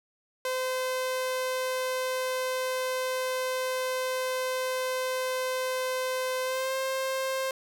sawtooth tone with pitch glide, 514 to 528.8 Hz, C5 to C5, -31 to +18 cents, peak -24 dBFS, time 0.45-7.51 s, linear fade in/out 2 ms, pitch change +49 cents, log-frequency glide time 6.43-6.75 s, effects none

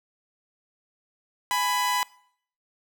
sawtooth tone pair together, 831.2 / 995 Hz, G#5 / B5, +1 / +13 cents, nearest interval minor third, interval 312 cents, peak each -27 / -20 dBFS, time 1.51-2.03 s, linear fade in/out 0 ms, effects noise-tail reverb RT60 0.6 s tail -22 dB re dry

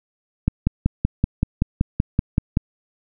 click train, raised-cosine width 5 ms, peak -4 dBFS, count 12, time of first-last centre 0.48-2.571 s, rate 5.26 Hz, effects none

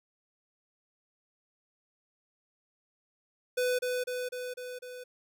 square tone with echo, 499 Hz, B4, 18 cents sharp, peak -27 dBFS, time 3.57-3.79 s, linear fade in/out 10 ms, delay 250 ms, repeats 5, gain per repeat -3 dB, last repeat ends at 5.04 s, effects none

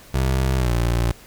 25% pulse tone with pitch glide, 65.41 to 58.61 Hz, C2 to A#1, 0 to +10 cents, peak -14 dBFS, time 0.14-1.12 s, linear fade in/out 5 ms, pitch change -190 cents, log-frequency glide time 0.57-0.71 s, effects pink hiss -46 dBFS RMS until 1.26 s

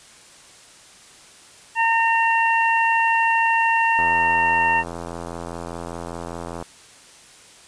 harmonic tone, 913 Hz, A#5, 36 cents flat, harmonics 1 / 2 / 3, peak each -18 / -21 / -23 dBFS, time 1.75-4.84 s, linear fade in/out 50 ms
click train, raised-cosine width 1 ms, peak -17 dBFS, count 225, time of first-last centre 3.99-6.625 s, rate 85 Hz
effects white hiss -47 dBFS RMS until 7.67 s + resampled to 22050 Hz

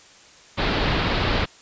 pink low-pass noise, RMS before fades -22 dBFS, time 0.57-1.46 s, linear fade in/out 20 ms, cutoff 4500 Hz, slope 48 dB/octave, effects white hiss -49 dBFS RMS until 1.61 s + resampled to 16000 Hz

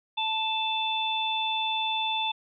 harmonic tone, 880 Hz, A5, in tune, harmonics 1 / 3 / 4, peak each -29 / -33 / -29 dBFS, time 0.17-2.32 s, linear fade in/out 10 ms, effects none

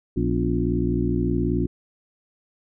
harmonic tone with a mistuned harmonic, 58.9 Hz, A#1, 19 cents sharp, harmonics 1 / 2 / 3 / 4 / 5 / 6, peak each -27 / -27 / -27 / -27 / -27 / -27 dBFS, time 0.16-1.67 s, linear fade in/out 10 ms, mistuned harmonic 4, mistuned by +100 cents, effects none

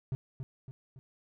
triangle tone with echo, 131.2 Hz, C3, 5 cents sharp, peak -28 dBFS, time 0.12-0.15 s, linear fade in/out 0 ms, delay 280 ms, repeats 3, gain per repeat -6 dB, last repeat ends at 0.99 s, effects none

